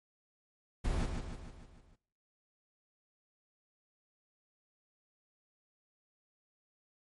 brown noise with echo, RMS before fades -32 dBFS, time 0.84-1.06 s, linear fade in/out 10 ms, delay 150 ms, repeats 6, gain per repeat -5 dB, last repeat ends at 1.96 s, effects noise-tail reverb RT60 0.7 s tail -22 dB re dry + MP3 48 kbps

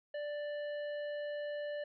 sine tone with hard clipping, 588 Hz, D5, 2 cents sharp, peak -39 dBFS, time 0.14-1.84 s, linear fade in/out 5 ms, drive 10 dB, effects resampled to 11025 Hz

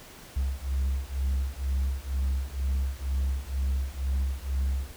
sine beating tone pair, 66 / 68.1 Hz, C2 / C#2, +16 / -30 cents, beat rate 2.1 Hz, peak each -27 dBFS, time 0.36-4.92 s, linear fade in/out 10 ms, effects tanh soft clip ceiling -22 dBFS + pink hiss -48 dBFS RMS until 4.96 s

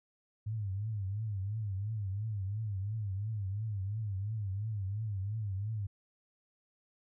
sine tone with vibrato, 102.8 Hz, G#2, 17 cents flat, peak -33 dBFS, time 0.46-5.87 s, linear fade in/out 10 ms, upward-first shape triangle, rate 2.9 Hz, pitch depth 170 cents each way, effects none

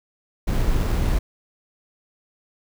brown noise with sample-and-hold, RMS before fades -20 dBFS, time 0.47-1.19 s, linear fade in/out 10 ms, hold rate 6300 Hz, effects none

